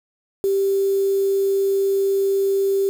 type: tone with quantisation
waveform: sine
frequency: 392 Hz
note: G4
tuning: in tune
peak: -16 dBFS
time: 0.44-2.89 s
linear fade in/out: 0 ms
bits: 6
effects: none

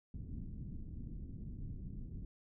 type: low-pass noise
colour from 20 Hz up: pink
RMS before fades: -45 dBFS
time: 0.14-2.25 s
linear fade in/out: 2 ms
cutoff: 240 Hz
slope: 24 dB/octave
effects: none

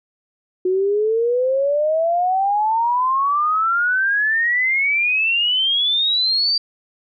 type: exponential sweep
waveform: sine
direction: up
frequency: 363.2 to 4699 Hz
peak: -15 dBFS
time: 0.65-6.58 s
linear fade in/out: 5 ms
effects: none

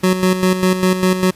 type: tone with tremolo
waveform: 25% pulse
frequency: 185 Hz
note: F#3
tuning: in tune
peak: -7 dBFS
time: 0.03-1.31 s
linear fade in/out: 10 ms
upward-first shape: square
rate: 5 Hz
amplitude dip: 60%
effects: pink hiss -45 dBFS RMS until 1.35 s + resampled to 32000 Hz

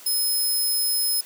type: tone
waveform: 5% pulse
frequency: 5140 Hz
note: E8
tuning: 45 cents flat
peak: -15 dBFS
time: 0.06-1.21 s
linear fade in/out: 5 ms
effects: white hiss -45 dBFS RMS until 1.25 s + high-pass 200 Hz 12 dB/octave

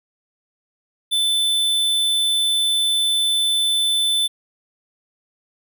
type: tone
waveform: square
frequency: 3520 Hz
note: A7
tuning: in tune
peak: -17 dBFS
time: 1.11-4.28 s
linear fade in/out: 20 ms
effects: none

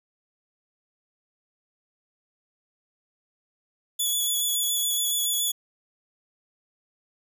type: tone with vibrato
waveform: 10% pulse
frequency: 3416 Hz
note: G#7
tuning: 48 cents sharp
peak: -16 dBFS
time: 3.99-5.52 s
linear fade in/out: 10 ms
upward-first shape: square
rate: 7.1 Hz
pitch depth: 17 cents each way
effects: none

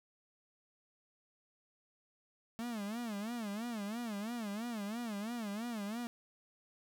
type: tone with vibrato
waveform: 45% pulse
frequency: 220 Hz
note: A3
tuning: in tune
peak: -38 dBFS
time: 2.59-6.07 s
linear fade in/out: 0 ms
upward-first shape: sine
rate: 3 Hz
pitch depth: 170 cents each way
effects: none

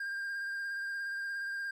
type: tone with vibrato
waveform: triangle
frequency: 1600 Hz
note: G6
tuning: 35 cents sharp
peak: -33 dBFS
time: 0-1.71 s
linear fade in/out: 5 ms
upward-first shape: triangle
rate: 17 Hz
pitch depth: 23 cents each way
effects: none

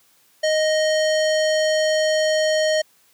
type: tone with low-pass filter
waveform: square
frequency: 622.3 Hz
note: D#5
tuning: in tune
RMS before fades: -19 dBFS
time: 0.43-2.82 s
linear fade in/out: 10 ms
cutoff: 5900 Hz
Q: 1.5
effects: white hiss -58 dBFS RMS until 3.13 s + high-pass 100 Hz 12 dB/octave

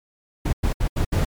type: noise bursts at uneven times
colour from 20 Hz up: brown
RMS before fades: -20 dBFS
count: 5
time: 0.45-0.53 / 0.63-0.73 / 0.8-0.88 / 0.96-1.05 / 1.12-1.25 s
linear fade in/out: 10 ms
effects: MP3 96 kbps

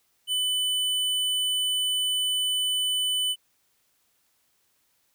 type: tone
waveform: square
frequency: 3000 Hz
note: F#7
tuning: 23 cents sharp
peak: -24 dBFS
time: 0.27-3.36 s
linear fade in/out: 50 ms
effects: white hiss -69 dBFS RMS until 5.14 s

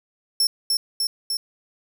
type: tone with echo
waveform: sawtooth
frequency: 5400 Hz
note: E8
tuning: 41 cents sharp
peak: -14 dBFS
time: 0.4-0.47 s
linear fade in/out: 2 ms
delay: 300 ms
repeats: 3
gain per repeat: -2 dB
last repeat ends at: 1.37 s
effects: none

